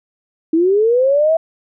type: linear sweep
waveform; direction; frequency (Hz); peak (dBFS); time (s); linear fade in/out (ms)
sine; up; 313.3 to 661; -10; 0.53-1.37; 5
effects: none